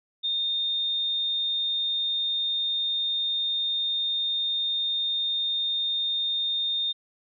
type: tone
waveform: sine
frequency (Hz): 3650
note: A#7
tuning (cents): -37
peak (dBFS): -24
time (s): 0.23-6.93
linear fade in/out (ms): 20
effects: none